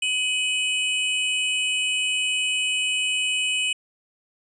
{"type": "tone pair together", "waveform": "square", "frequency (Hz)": [2529, 2970], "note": ["D#7", "F#7"], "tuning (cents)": [28, 6], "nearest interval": "minor third", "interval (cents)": 278, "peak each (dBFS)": -25, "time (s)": [0.02, 3.73], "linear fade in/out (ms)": 5, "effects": ["resampled to 22050 Hz"]}